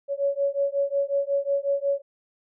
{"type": "beating tone pair", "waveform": "sine", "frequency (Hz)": [557, 562.5], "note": ["C#5", "C#5"], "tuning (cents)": [8, 25], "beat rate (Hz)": 5.5, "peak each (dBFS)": -25, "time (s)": [0.08, 2.02], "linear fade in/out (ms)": 50, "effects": []}